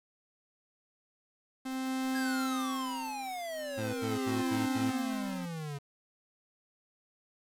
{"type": "tone with tremolo", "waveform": "45% pulse", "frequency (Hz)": 261.6, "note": "C4", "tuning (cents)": 0, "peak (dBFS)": -30, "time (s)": [1.65, 5.46], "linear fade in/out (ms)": 10, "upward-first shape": "sine", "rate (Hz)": 0.42, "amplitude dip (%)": 95}
{"type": "exponential sweep", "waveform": "square", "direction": "down", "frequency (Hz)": [1661.2, 138.59], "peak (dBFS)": -37, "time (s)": [2.14, 5.79], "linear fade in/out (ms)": 20}
{"type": "tone bursts", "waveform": "20% pulse", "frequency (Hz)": 110, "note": "A2", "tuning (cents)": 0, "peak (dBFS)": -30, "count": 5, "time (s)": [3.77, 4.916], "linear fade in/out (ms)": 20, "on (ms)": 170, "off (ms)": 74}
{"effects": ["resampled to 32000 Hz", "9-bit"]}